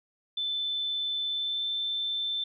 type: tone with pitch glide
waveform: sine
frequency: 3523 to 3545 Hz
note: A7 to A7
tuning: +1 to +12 cents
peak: -28 dBFS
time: 0.37-2.44 s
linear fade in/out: 5 ms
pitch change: +11 cents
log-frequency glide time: 1.29-1.68 s
effects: none

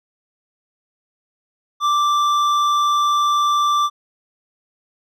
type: tone with hard clipping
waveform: triangle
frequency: 1174.7 Hz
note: D6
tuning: in tune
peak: -16 dBFS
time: 1.8-3.9 s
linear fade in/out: 50 ms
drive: 12 dB
effects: none

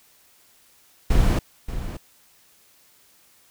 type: noise with echo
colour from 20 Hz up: brown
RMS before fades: -17 dBFS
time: 1.1-1.39 s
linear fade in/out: 5 ms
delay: 580 ms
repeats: 1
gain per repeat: -12 dB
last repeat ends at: 1.97 s
effects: white hiss -57 dBFS RMS until 3.5 s

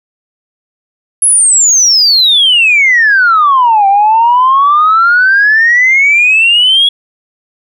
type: exponential two-way sweep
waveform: sine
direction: down then up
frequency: 10850 to 778 to 3364 Hz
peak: -3 dBFS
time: 1.22-6.89 s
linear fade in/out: 5 ms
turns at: 3.87 s
effects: tanh soft clip ceiling 0 dBFS

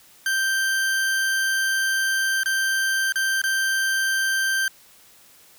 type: tone with dropouts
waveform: 40% pulse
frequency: 1568 Hz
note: G6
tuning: in tune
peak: -19 dBFS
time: 0.26-4.68 s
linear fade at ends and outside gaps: 2 ms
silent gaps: 2.434-2.458 / 3.123-3.157 / 3.417-3.438 s
effects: white hiss -52 dBFS RMS until 5.58 s

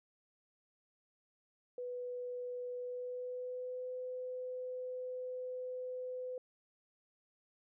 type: tone with pitch glide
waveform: sine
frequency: 493.9 to 505.4 Hz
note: B4 to B4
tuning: 0 to +40 cents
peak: -39 dBFS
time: 1.78-6.38 s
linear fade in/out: 2 ms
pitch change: +40 cents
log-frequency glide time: 2.77-3.92 s
effects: none

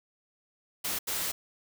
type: noise bursts at uneven times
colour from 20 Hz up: white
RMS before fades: -32 dBFS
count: 2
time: 0.84-0.99 / 1.07-1.32 s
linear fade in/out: 10 ms
effects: none

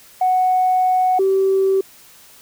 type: tone pair in turn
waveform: sine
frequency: 740 / 385.5 Hz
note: F#5 / G4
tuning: 0 / -29 cents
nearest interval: major seventh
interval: 1129 cents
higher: first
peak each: -12 dBFS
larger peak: neither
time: 0.21-1.19 / 1.19-1.81 s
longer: first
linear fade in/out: 5 ms
effects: tanh soft clip ceiling -8 dBFS + white hiss -46 dBFS RMS until 2.41 s

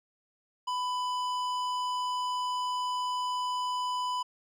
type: tone with hard clipping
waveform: triangle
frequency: 997 Hz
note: B5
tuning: 16 cents sharp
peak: -31 dBFS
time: 0.67-4.23 s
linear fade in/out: 10 ms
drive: 16 dB
effects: none

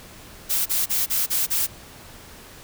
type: noise bursts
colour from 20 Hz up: blue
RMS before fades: -22 dBFS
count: 6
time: 0.49-1.67 s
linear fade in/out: 20 ms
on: 170 ms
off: 32 ms
effects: pink hiss -44 dBFS RMS until 2.63 s

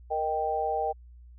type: chord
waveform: sine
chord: Eb major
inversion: second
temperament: equal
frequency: 466.2 / 622.3 / 784 Hz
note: Bb4 / Eb5 / G5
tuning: 0 / 0 / 0 cents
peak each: -32 / -32 / -28 dBFS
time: 0.1-0.93 s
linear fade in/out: 20 ms
effects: added 60 Hz sine -47 dBFS peak until 1.38 s

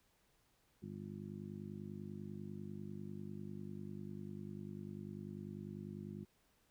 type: harmonic tone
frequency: 50.1 Hz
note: G1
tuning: 38 cents sharp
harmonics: 2 / 3 / 4 / 5 / 6 / 7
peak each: -53 / -51 / -48 / -56 / -59 / -54 dBFS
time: 0.82-6.25 s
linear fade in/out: 10 ms
effects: pink hiss -75 dBFS RMS until 6.7 s

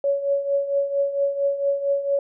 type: tone with tremolo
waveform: sine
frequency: 560 Hz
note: C#5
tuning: 18 cents sharp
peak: -16 dBFS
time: 0.04-2.19 s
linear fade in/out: 2 ms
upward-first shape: triangle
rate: 4.4 Hz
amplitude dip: 75%
effects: none

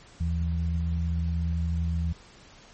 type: tone pair together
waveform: sine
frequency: 79.17 / 167.6 Hz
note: D#2 / E3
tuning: +31 / +29 cents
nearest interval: octave + minor second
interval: 1298 cents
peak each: -25 / -31 dBFS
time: 0.2-2.13 s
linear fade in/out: 10 ms
effects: pink hiss -52 dBFS RMS until 2.73 s + MP3 32 kbps

